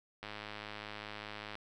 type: click train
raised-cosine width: 0.3 ms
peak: -27 dBFS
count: 140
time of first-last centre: 0.23-1.554 s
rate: 105 Hz
effects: none